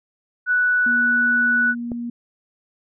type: tone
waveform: sine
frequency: 1480 Hz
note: F#6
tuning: in tune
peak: -15 dBFS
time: 0.46-1.75 s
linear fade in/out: 50 ms
type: tone with pitch glide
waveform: sine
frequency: 239.1 to 237.6 Hz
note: A#3 to A#3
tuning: +44 to +33 cents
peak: -25 dBFS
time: 0.86-2.1 s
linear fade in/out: 5 ms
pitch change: -11 cents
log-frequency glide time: 1.37-1.65 s
type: click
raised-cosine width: 2 ms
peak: -18 dBFS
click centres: 1.918 s
effects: none